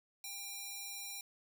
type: tone with high-pass filter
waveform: square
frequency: 799 Hz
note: G5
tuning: 33 cents sharp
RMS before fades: -45 dBFS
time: 0.24-1.21 s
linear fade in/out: 2 ms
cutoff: 4200 Hz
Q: 0.52
effects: none